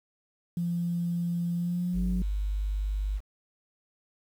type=tone with pitch glide; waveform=sine; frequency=172.3 to 181.6 Hz; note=F3 to F#3; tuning=-23 to -32 cents; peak=-26 dBFS; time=0.57-2.22 s; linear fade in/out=2 ms; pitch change=+91 cents; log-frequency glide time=1.55-2.07 s
type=tone; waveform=sine; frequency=50.2 Hz; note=G1; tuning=42 cents sharp; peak=-26 dBFS; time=1.93-3.21 s; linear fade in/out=50 ms
effects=tanh soft clip ceiling -20 dBFS + 9-bit